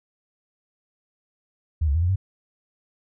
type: tone with pitch steps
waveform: sine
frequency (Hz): 78.9 / 69.8 / 82.9 / 88.2 / 95.5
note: D#2 / C#2 / E2 / F2 / G2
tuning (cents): +25 / +13 / +10 / +18 / -45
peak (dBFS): -18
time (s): 1.81-2.16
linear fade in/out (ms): 10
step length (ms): 70
effects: none